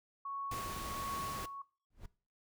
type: tone with tremolo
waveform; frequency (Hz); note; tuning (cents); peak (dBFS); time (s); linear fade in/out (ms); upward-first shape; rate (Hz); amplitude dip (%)
sine; 1108.7; C#6; 0; -37; 0.25-1.62; 5; sine; 1.4; 50
type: noise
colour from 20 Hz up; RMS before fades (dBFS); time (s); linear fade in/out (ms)
pink; -44; 0.51-1.46; 5
type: noise with exponential growth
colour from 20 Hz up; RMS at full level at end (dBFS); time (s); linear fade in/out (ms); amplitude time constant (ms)
brown; -41; 1.9-2.06; 5; 33
effects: noise-tail reverb RT60 0.4 s tail -20 dB re dry